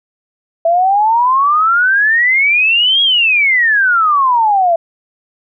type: exponential two-way sweep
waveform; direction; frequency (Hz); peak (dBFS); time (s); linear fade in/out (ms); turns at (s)
sine; up then down; 657 to 3322 to 657; -8; 0.65-4.76; 5; 3.02
effects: none